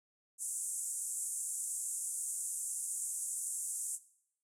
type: band-pass noise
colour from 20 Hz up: white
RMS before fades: -39 dBFS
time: 0.38-3.99 s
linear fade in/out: 50 ms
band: 7300 to 10000 Hz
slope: 48 dB/octave
effects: noise-tail reverb RT60 0.7 s tail -18 dB re dry